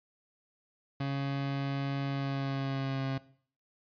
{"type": "tone with pitch glide", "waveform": "30% pulse", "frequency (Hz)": [138.59, 134.41], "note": ["C#3", "C3"], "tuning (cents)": [0, 47], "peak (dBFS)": -28, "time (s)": [1, 3.18], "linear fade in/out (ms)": 5, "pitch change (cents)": -53, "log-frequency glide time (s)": [2.09, 3.05], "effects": ["noise-tail reverb RT60 0.5 s tail -18 dB re dry", "resampled to 11025 Hz"]}